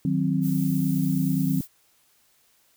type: chord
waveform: sine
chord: C diminished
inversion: first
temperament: equal with one note detuned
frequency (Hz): 155.56 / 185 / 263.1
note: Eb3 / Gb3 / C4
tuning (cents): 0 / 0 / +10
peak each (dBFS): -25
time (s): 0.05-1.61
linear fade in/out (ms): 2
type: noise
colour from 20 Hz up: violet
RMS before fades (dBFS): -39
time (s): 0.41-1.68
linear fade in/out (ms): 50
effects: white hiss -63 dBFS RMS until 2.76 s